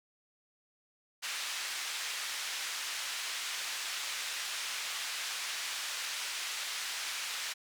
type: band-pass noise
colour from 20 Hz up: pink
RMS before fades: -38 dBFS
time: 1.22-7.54 s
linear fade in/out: 20 ms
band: 1800 to 7700 Hz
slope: 12 dB/octave
effects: none